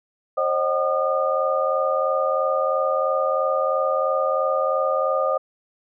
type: tone cluster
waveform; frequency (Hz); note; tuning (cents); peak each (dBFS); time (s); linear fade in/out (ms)
sine; 534 / 617 / 754 / 1217; C5 / D#5 / F#5 / D#6; +35 / -15 / +32 / -39; -22 / -24 / -30 / -24; 0.37-5.38; 10
effects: none